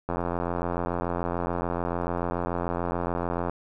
click train, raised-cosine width 1 ms, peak -14 dBFS, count 297, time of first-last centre 0.09-3.496 s, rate 86.9 Hz, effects none

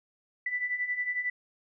sine beating tone pair, 1972 / 1983 Hz, B6 / B6, -3 / +7 cents, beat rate 11 Hz, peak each -35 / -30 dBFS, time 0.46-1.3 s, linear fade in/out 5 ms, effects none

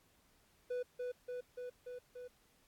triangle tone with echo, 495 Hz, B4, 4 cents sharp, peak -34 dBFS, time 0.7-0.83 s, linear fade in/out 10 ms, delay 290 ms, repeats 5, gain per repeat -2 dB, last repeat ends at 2.28 s, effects pink hiss -71 dBFS RMS until 2.67 s + AAC 64 kbps

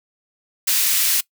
white high-pass noise, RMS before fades -18 dBFS, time 0.67-1.21 s, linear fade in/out 10 ms, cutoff 2100 Hz, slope 12 dB/octave, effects noise-tail reverb RT60 0.1 s tail -21 dB re dry

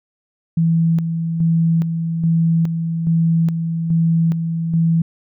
sine tone with tremolo, 165 Hz, E3, 2 cents sharp, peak -12 dBFS, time 0.57-5.02 s, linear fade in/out 5 ms, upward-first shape square, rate 1.2 Hz, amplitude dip 50%, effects none

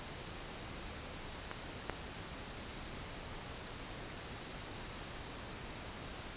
clicks, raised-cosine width 0.5 ms, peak -24 / -20 dBFS, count 2, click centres 1.514 / 1.897 s, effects pink hiss -46 dBFS RMS until 6.36 s + resampled to 8000 Hz

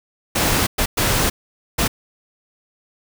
pink noise bursts at uneven times, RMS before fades -18 dBFS, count 4, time 0.35-0.67 / 0.78-0.86 / 0.97-1.3 / 1.78-1.88 s, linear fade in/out 10 ms, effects none

